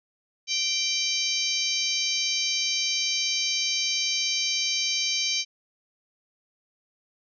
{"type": "harmonic tone with a mistuned harmonic", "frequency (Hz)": 783, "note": "G5", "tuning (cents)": -2, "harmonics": [3, 4, 5, 6, 7, 8], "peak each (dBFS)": [-31, -31, -31, -31, -31, -31], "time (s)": [0.47, 5.45], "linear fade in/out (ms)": 50, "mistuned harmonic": 4, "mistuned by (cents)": -20, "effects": []}